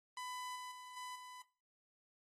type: tone with level steps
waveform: sawtooth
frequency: 1000 Hz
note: B5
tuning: 21 cents sharp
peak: -40 / -43 / -48 / -42 / -48 dBFS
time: 0.17-1.42 s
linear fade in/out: 2 ms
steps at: 0.55 / 0.71 / 0.96 / 1.15 s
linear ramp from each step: 10 ms
effects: noise-tail reverb RT60 0.4 s tail -20 dB re dry + AAC 32 kbps